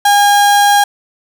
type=tone; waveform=35% pulse; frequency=814 Hz; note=G#5; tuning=35 cents flat; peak=-5 dBFS; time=0.05-0.84 s; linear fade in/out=5 ms; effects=none